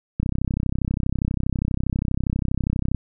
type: click train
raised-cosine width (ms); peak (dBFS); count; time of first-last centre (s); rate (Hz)
5; -10; 90; 0.2-2.947; 32.4
effects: none